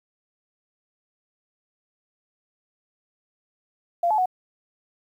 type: tone with pitch steps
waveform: sine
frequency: 690 / 860 / 738 Hz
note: F5 / A5 / F#5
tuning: -21 / -40 / -5 cents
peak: -18 dBFS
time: 4.03-4.258 s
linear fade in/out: 5 ms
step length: 76 ms
effects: 9-bit